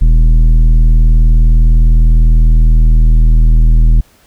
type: tone with tanh clipping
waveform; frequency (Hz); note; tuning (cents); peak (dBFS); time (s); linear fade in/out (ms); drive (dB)
sine; 40.09; E1; -47; -5; 0.01-4.01; 10; 10
effects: pink hiss -48 dBFS RMS until 4.26 s